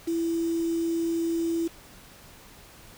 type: tone with quantisation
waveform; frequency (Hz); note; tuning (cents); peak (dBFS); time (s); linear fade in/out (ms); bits
sine; 332.7; E4; +16; -24; 0.07-1.68; 10; 7
effects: pink hiss -50 dBFS RMS until 2.97 s